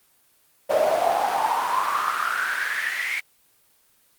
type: noise with high-pass filter sweep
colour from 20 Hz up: brown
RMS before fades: -23 dBFS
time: 0.69-3.21 s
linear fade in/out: 20 ms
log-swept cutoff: 580 to 2200 Hz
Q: 8.2
effects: white hiss -61 dBFS RMS until 4.18 s + Opus 24 kbps